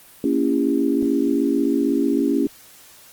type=chord; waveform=sine; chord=A# diminished seventh; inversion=none; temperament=just; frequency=233.1 / 279.7 / 335.6 / 402.8 Hz; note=A#3 / C#4 / E4 / G4; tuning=0 / +16 / +31 / +47 cents; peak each=-24 / -19 / -23 / -25 dBFS; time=0.24-2.47 s; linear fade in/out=2 ms; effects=white hiss -47 dBFS RMS until 3.12 s + Opus 32 kbps